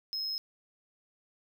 triangle tone, 5150 Hz, E8, 41 cents flat, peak -31 dBFS, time 0.13-0.38 s, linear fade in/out 0 ms, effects none

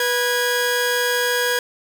sawtooth tone pair together, 489.4 / 1646 Hz, B4 / G#6, -16 / -16 cents, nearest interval octave + major sixth, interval 2100 cents, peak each -17 dBFS, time 0-1.59 s, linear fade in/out 2 ms, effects none

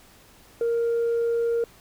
sine tone, 466.2 Hz, A#4, in tune, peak -19 dBFS, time 0.61-1.64 s, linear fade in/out 2 ms, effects tanh soft clip ceiling -19 dBFS + pink hiss -53 dBFS RMS until 1.8 s

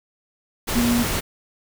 sine tone in noise, 238.1 Hz, A#3, 37 cents sharp, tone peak -17 dBFS, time 0.75-1.04 s, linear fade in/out 20 ms, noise pink, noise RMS -24 dBFS, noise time 0.67-1.21 s, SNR +4 dB, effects none

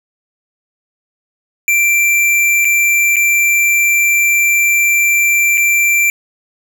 square tone with dropouts, 2353 Hz, D7, 3 cents sharp, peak -10 dBFS, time 1.68-6.1 s, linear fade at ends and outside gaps 1 ms, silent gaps 2.647-2.652 / 3.159-3.166 / 5.574-5.578 s, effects none

